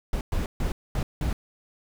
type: noise bursts at uneven times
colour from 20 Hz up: brown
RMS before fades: -26 dBFS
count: 5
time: 0.13-0.21 / 0.32-0.46 / 0.6-0.72 / 0.95-1.03 / 1.21-1.33 s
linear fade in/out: 2 ms
effects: none

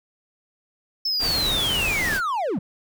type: linear sweep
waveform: triangle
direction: down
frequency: 5310 to 146.83 Hz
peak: -20 dBFS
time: 1.05-2.59 s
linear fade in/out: 5 ms
type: noise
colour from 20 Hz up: pink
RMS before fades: -28 dBFS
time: 1.19-2.21 s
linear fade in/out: 50 ms
effects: none

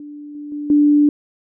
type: tone with level steps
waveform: sine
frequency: 293.7 Hz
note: D4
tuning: in tune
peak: -31 / -28 / -23 / -9 dBFS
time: 0-1.09 s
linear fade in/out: 2 ms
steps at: 0.35 / 0.52 / 0.7 s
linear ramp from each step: 2 ms
effects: none

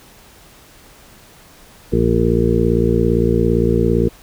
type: harmonic tone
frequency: 57.6 Hz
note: A#1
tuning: 20 cents flat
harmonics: 1 / 2 / 3 / 4 / 6 / 7 / 8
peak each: -20 / -20 / -20 / -20 / -20 / -20 / -20 dBFS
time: 1.92-4.09 s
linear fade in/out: 10 ms
effects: pink hiss -45 dBFS RMS until 4.22 s

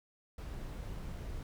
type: noise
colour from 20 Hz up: brown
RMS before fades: -42 dBFS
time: 0.38-1.43 s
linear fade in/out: 2 ms
effects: none

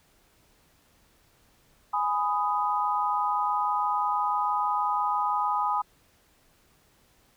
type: chord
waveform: sine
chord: G# minor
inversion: none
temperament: just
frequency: 830.6 / 996.7 / 1245.9 Hz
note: G#5 / B5 / D#6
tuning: 0 / +16 / +2 cents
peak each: -28 dBFS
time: 1.93-5.82 s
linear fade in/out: 10 ms
effects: pink hiss -63 dBFS RMS until 7.36 s

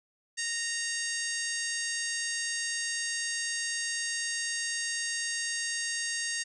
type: harmonic tone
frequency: 928 Hz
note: A#5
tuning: 8 cents flat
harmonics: 2 / 3 / 4 / 5 / 6 / 7 / 8 / 9 / 10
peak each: -35 / -42 / -44 / -38 / -42 / -37 / -45 / -39 / -45 dBFS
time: 0.37-6.44 s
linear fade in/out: 20 ms
effects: none

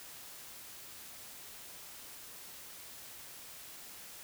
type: silence
effects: white hiss -50 dBFS RMS until 4.23 s

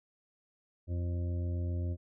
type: harmonic tone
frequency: 87.31 Hz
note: F2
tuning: in tune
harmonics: 1 / 2 / 3 / 4 / 6 / 7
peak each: -31 / -46 / -45 / -47 / -52 / -52 dBFS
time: 0.87-1.97 s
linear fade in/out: 50 ms
effects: none

